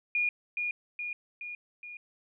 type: tone with echo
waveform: sine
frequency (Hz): 2434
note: D#7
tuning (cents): -39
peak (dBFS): -25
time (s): 0.15-0.29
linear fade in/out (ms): 2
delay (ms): 420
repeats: 4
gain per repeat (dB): -4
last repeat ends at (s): 1.97
effects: none